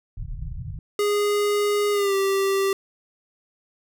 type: low-pass noise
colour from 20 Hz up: pink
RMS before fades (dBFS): -32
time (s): 0.17-0.79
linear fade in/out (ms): 2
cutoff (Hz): 160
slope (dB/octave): 96
type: tone with pitch glide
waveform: square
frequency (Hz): 412.3 to 390.7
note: G#4 to G4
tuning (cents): -13 to -6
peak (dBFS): -20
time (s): 0.99-2.73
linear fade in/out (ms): 2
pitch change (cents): -93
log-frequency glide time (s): 1.92-2.15
effects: none